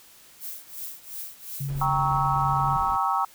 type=noise with tremolo; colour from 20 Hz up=violet; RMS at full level=-34 dBFS; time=0.39-1.87 s; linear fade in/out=50 ms; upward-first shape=triangle; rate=2.8 Hz; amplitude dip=100%
type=tone; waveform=sine; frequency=139.1 Hz; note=C#3; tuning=6 cents sharp; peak=-27 dBFS; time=1.6-2.77 s; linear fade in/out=10 ms
type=noise; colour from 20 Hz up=brown; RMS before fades=-37 dBFS; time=1.68-2.97 s; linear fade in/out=10 ms
type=chord; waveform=sine; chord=G diminished seventh; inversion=none; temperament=equal with one note detuned; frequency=784 / 932.3 / 1108.7 / 1297.4 Hz; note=G5 / Bb5 / Db6 / Fb6; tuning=0 / 0 / 0 / -28 cents; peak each=-27 dBFS; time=1.81-3.25 s; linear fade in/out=5 ms
effects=white hiss -52 dBFS RMS until 3.34 s